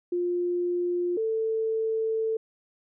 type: tone pair in turn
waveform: sine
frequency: 352.6 / 444.2 Hz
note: F4 / A4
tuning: +17 / +16 cents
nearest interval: major third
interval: 399 cents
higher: second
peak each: -24 dBFS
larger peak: neither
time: 0.12-1.17 / 1.17-2.37 s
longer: second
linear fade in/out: 5 ms
effects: none